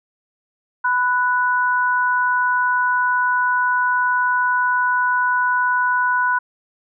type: tone pair together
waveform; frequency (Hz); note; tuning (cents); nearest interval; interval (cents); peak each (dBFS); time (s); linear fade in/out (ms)
sine; 997.6 / 1477; B5 / F#6; +17 / -3; perfect fifth; 680; -18; 0.84-6.39; 10
effects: none